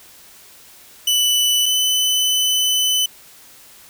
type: tone pair in turn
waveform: sawtooth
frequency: 2980 / 3013 Hz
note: F#7 / F#7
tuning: +12 / +31 cents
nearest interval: unison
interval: 19 cents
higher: second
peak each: -11 / -12 dBFS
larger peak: first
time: 1.07-1.66 / 1.66-3.06 s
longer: second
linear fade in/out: 5 ms
effects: white hiss -45 dBFS RMS until 3.89 s